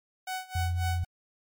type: tone with tremolo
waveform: sawtooth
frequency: 747 Hz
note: F#5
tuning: 16 cents sharp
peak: -27 dBFS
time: 0.27-1.05 s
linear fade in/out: 5 ms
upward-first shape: sine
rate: 3.7 Hz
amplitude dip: 90%
type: tone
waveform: sine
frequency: 87.31 Hz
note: F2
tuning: in tune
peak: -26 dBFS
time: 0.55-1.04 s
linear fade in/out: 5 ms
effects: MP3 96 kbps